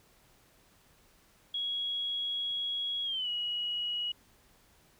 sine tone with pitch glide, 3322 to 2909 Hz, G#7 to F#7, 0 to -30 cents, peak -31 dBFS, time 1.54-4.12 s, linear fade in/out 5 ms, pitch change -230 cents, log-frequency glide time 3.04-3.29 s, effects pink hiss -64 dBFS RMS until 4.99 s

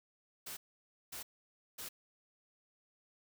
white noise bursts, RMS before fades -45 dBFS, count 3, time 0.46-1.89 s, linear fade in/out 10 ms, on 110 ms, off 550 ms, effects none

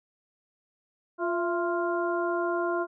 harmonic tone with a mistuned harmonic, 349.2 Hz, F4, in tune, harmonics 1 / 2 / 3 / 4, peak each -28 / -31 / -33 / -34 dBFS, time 1.18-2.87 s, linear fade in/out 50 ms, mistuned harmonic 2, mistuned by -64 cents, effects none

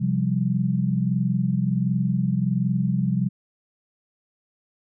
sine chord, C suspended fourth, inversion none, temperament equal, 130.81 / 174.61 / 196 Hz, C3 / F3 / G3, 0 / 0 / 0 cents, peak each -24 dBFS, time 0-3.29 s, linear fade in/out 20 ms, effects none

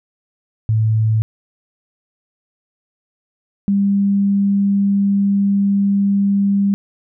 sine tone pair in turn, 110 / 199.25 Hz, A2 / G3, 0 / +28 cents, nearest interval minor seventh, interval 1028 cents, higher second, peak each -12 dBFS, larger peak neither, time 0.69-1.22 / 3.68-6.74 s, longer second, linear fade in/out 0 ms, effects none

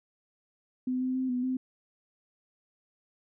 sine tone with pitch steps, 254.3 / 256.8 / 259.5 / 248.6 / 257.7 Hz, C4 / C4 / C4 / B3 / C4, -49 / -32 / -14 / +12 / -26 cents, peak -27 dBFS, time 0.87-1.57 s, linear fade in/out 5 ms, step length 140 ms, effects none

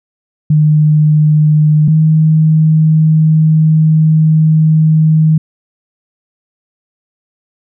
sine tone pair in turn, 152.4 / 157.14 Hz, D#3 / D#3, -36 / +17 cents, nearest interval minor second, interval 53 cents, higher second, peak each -5 dBFS, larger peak neither, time 0.5-1.88 / 1.88-5.38 s, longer second, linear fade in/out 5 ms, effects none

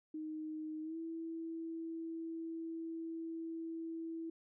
sine tone with pitch glide, 311.1 to 327.9 Hz, D#4 to E4, 0 to -9 cents, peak -40 dBFS, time 0.14-4.3 s, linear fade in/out 5 ms, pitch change +91 cents, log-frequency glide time 0.82-0.97 s, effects none

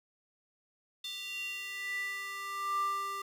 square tone with high-pass filter sweep, 395.1 Hz, G4, 14 cents sharp, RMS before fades -37 dBFS, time 1.04-3.22 s, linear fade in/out 5 ms, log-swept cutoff 3500 to 910 Hz, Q 6.5, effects none

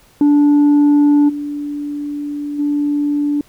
sine tone with level steps, 291.2 Hz, D4, 15 cents flat, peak -5 / -20 / -13 dBFS, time 0.21-3.41 s, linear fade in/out 2 ms, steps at 1.28 / 2.58 s, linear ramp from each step 20 ms, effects tanh soft clip ceiling -7 dBFS + pink hiss -50 dBFS RMS until 3.48 s

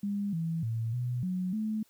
sine tone with pitch steps, 202.2 / 164.3 / 113.6 / 123.2 / 183.5 / 216.6 Hz, G#3 / E3 / A#2 / B2 / F#3 / A3, -46 / -5 / -44 / -4 / -14 / -27 cents, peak -29 dBFS, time 0.03-1.83 s, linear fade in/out 5 ms, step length 300 ms, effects white hiss -66 dBFS RMS until 1.89 s

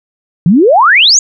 sine exponential sweep, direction up, 154.8 to 7040 Hz, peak -3 dBFS, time 0.46-1.19 s, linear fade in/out 2 ms, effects none

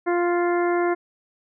harmonic tone, 349.2 Hz, F4, in tune, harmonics 1 / 2 / 3 / 4 / 5 / 6, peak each -20 / -26 / -30 / -32 / -34 / -36 dBFS, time 0.06-0.95 s, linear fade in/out 20 ms, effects none

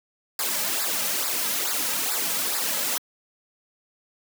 white noise with flanger, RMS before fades -26 dBFS, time 0.39-2.98 s, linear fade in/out 2 ms, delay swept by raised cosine 0.32 to 2.82 ms, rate 2.3 Hz, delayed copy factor -0.8, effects high-pass 200 Hz 12 dB/octave

